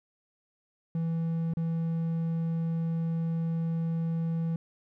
triangle tone with dropouts, 164.81 Hz, E3, in tune, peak -25 dBFS, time 0.95-4.56 s, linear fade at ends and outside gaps 2 ms, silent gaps 1.537-1.57 s, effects none

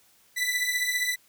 sawtooth beating tone pair, 1975.5 / 1990.5 Hz, B6 / B6, 0 / +13 cents, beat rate 15 Hz, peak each -25 / -24 dBFS, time 0.36-1.16 s, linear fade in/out 20 ms, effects white hiss -61 dBFS RMS until 1.28 s

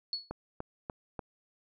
sine tone with exponential decay, 4390 Hz, C#8, 18 cents flat, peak -28 dBFS, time 0.13-0.31 s, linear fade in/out 1 ms, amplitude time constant 37 ms
click train, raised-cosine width 1 ms, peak -23 dBFS, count 4, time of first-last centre 0.31-1.192 s, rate 3.4 Hz
effects none

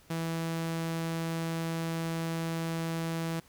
sawtooth tone, 164.5 Hz, E3, 3 cents flat, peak -27 dBFS, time 0.1-3.4 s, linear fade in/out 5 ms, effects pink hiss -60 dBFS RMS until 3.48 s

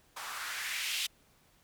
blue noise with band-pass filter sweep, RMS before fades -37 dBFS, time 0.16-1.07 s, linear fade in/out 10 ms, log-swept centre 940 to 3200 Hz, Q 2.1, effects pink hiss -66 dBFS RMS until 1.63 s

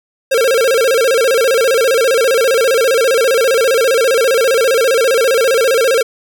square tone with vibrato, 493.9 Hz, B4, in tune, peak -10 dBFS, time 0.31-6.03 s, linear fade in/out 10 ms, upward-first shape square, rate 15 Hz, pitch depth 140 cents each way, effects none

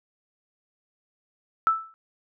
sine tone with exponential decay, 1318.5 Hz, E6, in tune, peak -14 dBFS, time 1.67-1.94 s, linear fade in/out 0 ms, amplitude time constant 57 ms, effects none

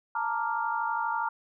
sine chord, Bb major seventh, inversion third, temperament equal, 880 / 932.3 / 1174.7 / 1396.9 Hz, A5 / Bb5 / D6 / F6, 0 / 0 / 0 / 0 cents, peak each -33 / -30 / -36 / -33 dBFS, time 0.15-1.29 s, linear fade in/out 5 ms, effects none

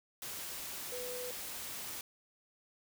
sine tone in noise, 496.4 Hz, B4, 9 cents sharp, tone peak -41 dBFS, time 0.92-1.31 s, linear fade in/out 2 ms, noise white, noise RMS -43 dBFS, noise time 0.22-2.01 s, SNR -1 dB, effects none

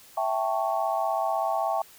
sine chord, A dominant seventh, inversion second, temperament equal, 659.3 / 784 / 880 / 1108.7 Hz, E5 / G5 / A5 / C#6, 0 / 0 / 0 / 0 cents, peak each -28 / -28 / -31 / -32 dBFS, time 0.17-1.82 s, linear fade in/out 5 ms, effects white hiss -52 dBFS RMS until 1.98 s

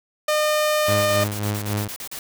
sawtooth tone, 607 Hz, D#5, 43 cents flat, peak -14 dBFS, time 0.28-1.24 s, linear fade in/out 5 ms
white noise bursts, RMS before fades -33 dBFS, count 12, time 0.86-2.19 s, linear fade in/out 2 ms, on 76 ms, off 38 ms
sawtooth tone with tremolo, 103.83 Hz, G#2, in tune, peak -17 dBFS, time 0.88-1.88 s, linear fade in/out 5 ms, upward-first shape sine, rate 3.7 Hz, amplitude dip 55%
effects none

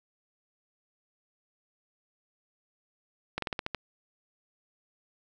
slowing click train, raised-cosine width 0.3 ms, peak -15 dBFS, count 7, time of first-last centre 3.38-3.747 s, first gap 43 ms, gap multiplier 1.14, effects none

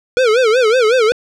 square tone with vibrato, 471.4 Hz, A#4, 19 cents sharp, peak -10 dBFS, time 0.17-1.12 s, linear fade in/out 0 ms, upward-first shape sine, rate 5.4 Hz, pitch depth 180 cents each way, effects low-pass 5000 Hz 12 dB/octave

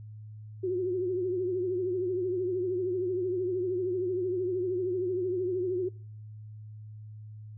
sine tone with vibrato, 365.7 Hz, F#4, 20 cents flat, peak -27 dBFS, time 0.63-5.89 s, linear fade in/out 10 ms, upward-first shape triangle, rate 13 Hz, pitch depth 88 cents each way, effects noise-tail reverb RT60 0.6 s tail -26 dB re dry + added 107 Hz sine -42 dBFS peak until 7.57 s

